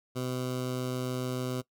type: tone with notch filter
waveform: 15% pulse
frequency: 127 Hz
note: B2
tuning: 49 cents sharp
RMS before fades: -33 dBFS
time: 0.15-1.62 s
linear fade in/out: 20 ms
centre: 1900 Hz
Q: 1.9
effects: noise-tail reverb RT60 0.1 s tail -20 dB re dry